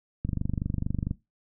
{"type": "click train", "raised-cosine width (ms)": 5, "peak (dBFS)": -16, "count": 22, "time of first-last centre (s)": [0.25, 1.111], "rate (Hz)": 24.4, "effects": ["noise-tail reverb RT60 0.2 s tail -18 dB re dry"]}